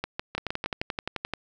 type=two click trains; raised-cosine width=0.3 ms; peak=-13 / -13 dBFS; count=12 / 6; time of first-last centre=0.38-1.337 / 0.04-0.815 s; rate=11.5 / 6.45 Hz; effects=none